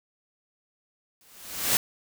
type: noise with exponential growth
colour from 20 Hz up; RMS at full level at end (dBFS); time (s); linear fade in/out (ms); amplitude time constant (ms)
white; -20; 1.21-1.77; 1; 120
effects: none